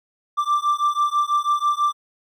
triangle beating tone pair, 1175 / 1181.1 Hz, D6 / D6, +1 / +9 cents, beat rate 6.1 Hz, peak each -19 dBFS, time 0.37-1.93 s, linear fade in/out 20 ms, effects none

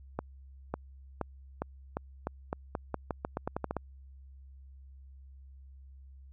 accelerating click train, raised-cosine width 1 ms, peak -18 dBFS, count 17, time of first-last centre 0.19-3.767 s, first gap 550 ms, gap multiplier 0.86, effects added 67 Hz sine -49 dBFS peak until 6.32 s

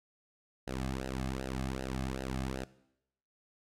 sawtooth tone with flanger, 65.41 Hz, C2, in tune, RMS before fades -37 dBFS, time 0.67-2.64 s, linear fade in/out 5 ms, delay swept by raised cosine 0.87 to 2.17 ms, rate 2.6 Hz, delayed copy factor -0.9, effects noise-tail reverb RT60 0.8 s tail -19 dB re dry + low-pass 11000 Hz 12 dB/octave

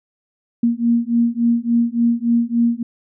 sine beating tone pair, 233.1 / 236.6 Hz, A#3 / A#3, 0 / +26 cents, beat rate 3.5 Hz, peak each -17 / -17 dBFS, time 0.63-2.83 s, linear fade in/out 5 ms, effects none

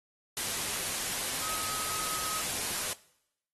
sine tone in noise, 1268 Hz, D#6, 32 cents sharp, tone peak -39 dBFS, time 1.42-2.41 s, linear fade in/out 0 ms, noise white, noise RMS -33 dBFS, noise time 0.37-2.93 s, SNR -9 dB, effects noise-tail reverb RT60 0.8 s tail -21 dB re dry + AAC 32 kbps

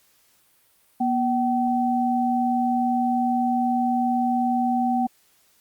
sine tone pair together, 241.5 / 764 Hz, B3 / G5, -39 / -45 cents, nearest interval octave + minor sixth, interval 1994 cents, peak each -22 dBFS, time 1-5.07 s, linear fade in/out 10 ms, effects white hiss -61 dBFS RMS until 5.6 s + Opus 48 kbps

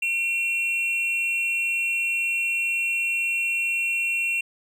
triangle tone pair together, 2393 / 2729 Hz, D7 / F7, +32 / -41 cents, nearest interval major second, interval 227 cents, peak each -29 / -21 dBFS, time 0.02-4.41 s, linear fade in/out 5 ms, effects none

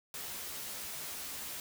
white noise with comb filter, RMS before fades -42 dBFS, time 0.14-1.6 s, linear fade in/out 2 ms, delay 14 ms, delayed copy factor +0.6, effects none

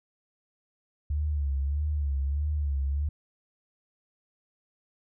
sine tone with vibrato, 71.8 Hz, D2, 39 cents flat, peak -25 dBFS, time 1.1-3.09 s, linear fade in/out 5 ms, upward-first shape sine, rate 1.6 Hz, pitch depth 88 cents each way, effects none

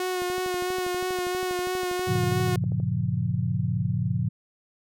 sawtooth tone with vibrato, 364.1 Hz, F#4, 28 cents flat, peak -22 dBFS, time 0-2.56 s, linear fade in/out 2 ms, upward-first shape sine, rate 3 Hz, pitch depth 22 cents each way
click train, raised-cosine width 2 ms, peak -26 dBFS, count 33, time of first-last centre 0.22-2.801 s, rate 12.4 Hz
sine chord, G half-diminished seventh, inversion none, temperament just, 98 / 117.6 / 141.12 / 176.4 Hz, G2 / Bb2 / Db3 / F3, 0 / +16 / +31 / +18 cents, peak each -30 / -27 / -29 / -29 dBFS, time 2.07-4.29 s, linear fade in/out 10 ms
effects none

